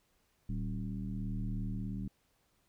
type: tone with frequency modulation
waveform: sine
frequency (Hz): 116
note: A#2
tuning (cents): -8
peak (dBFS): -34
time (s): 0.49-2.08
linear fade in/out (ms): 5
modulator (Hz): 77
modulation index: 1.5
effects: pink hiss -74 dBFS RMS until 2.68 s